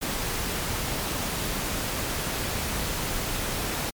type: noise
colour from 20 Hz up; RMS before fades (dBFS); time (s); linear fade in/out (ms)
pink; -29; 0.01-3.91; 20
effects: MP3 96 kbps